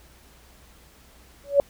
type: tone with exponential growth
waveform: sine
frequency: 565 Hz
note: C#5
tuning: 33 cents sharp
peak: -9 dBFS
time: 1.44-1.6 s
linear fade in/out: 1 ms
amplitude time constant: 33 ms
effects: added 60 Hz sine -54 dBFS peak until 1.69 s + pink hiss -54 dBFS RMS until 1.69 s